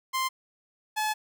sawtooth tone pair in turn, 1046.5 / 858 Hz, C6 / A5, 0 / -44 cents, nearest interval minor third, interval 344 cents, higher first, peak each -22 dBFS, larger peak neither, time 0.13-0.29 / 0.96-1.14 s, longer second, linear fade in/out 20 ms, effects none

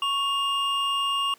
triangle tone pair together, 1108.7 / 2820 Hz, C#6 / F7, 0 / +16 cents, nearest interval octave + major third, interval 1616 cents, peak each -24 dBFS, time 0.02-1.34 s, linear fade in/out 2 ms, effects pink hiss -56 dBFS RMS until 1.38 s + high-pass 300 Hz 12 dB/octave

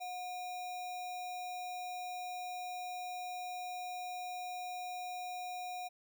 sine tone with sample-and-hold, 725 Hz, F#5, 35 cents flat, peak -39 dBFS, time 0-5.89 s, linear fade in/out 20 ms, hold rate 3150 Hz, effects none

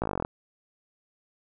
slowing click train, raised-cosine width 1 ms, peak -14 dBFS, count 12, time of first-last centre 0.02-0.249 s, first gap 17 ms, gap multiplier 1.04, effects none

